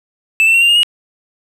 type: tone with pitch steps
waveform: triangle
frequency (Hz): 2637 / 2685 / 2733 / 2783 / 2833 / 2884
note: E7 / E7 / F7 / F7 / F7 / F#7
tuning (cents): 0 / +31 / -38 / -7 / +24 / -45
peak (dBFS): -6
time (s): 0.4-0.832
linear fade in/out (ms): 0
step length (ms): 72
effects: 8-bit